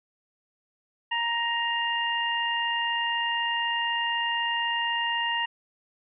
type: harmonic tone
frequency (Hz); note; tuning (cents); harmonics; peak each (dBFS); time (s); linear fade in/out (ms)
936; A#5; +7; 1 / 2 / 3; -29 / -29 / -29; 1.11-5.46; 10
effects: none